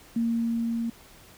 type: tone with level ramp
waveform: sine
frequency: 231.1 Hz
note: A#3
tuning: 15 cents flat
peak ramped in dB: -22 to -26 dBFS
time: 0.16-0.9 s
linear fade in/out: 5 ms
effects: pink hiss -52 dBFS RMS until 1.37 s